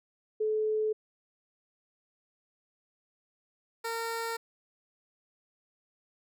sine / 15% pulse tone pair in turn, 431.7 / 458.3 Hz, A4 / A#4, -33 / -29 cents, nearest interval minor second, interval 104 cents, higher second, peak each -26 dBFS, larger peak neither, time 0.4-0.93 / 3.84-4.37 s, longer neither, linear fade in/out 10 ms, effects none

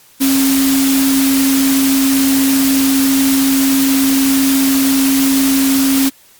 sine tone in noise, 270 Hz, C#4, 45 cents flat, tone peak -10 dBFS, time 0.2-6.1 s, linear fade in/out 20 ms, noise white, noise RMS -18 dBFS, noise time 0.2-6.1 s, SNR +5 dB, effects white hiss -46 dBFS RMS until 6.39 s + MP3 96 kbps

